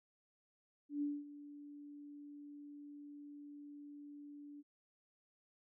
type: tone with ADSR envelope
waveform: sine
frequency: 290.3 Hz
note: D4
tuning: 20 cents flat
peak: -34 dBFS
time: 0.89-4.63 s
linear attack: 130 ms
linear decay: 220 ms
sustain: -16 dB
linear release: 34 ms
effects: none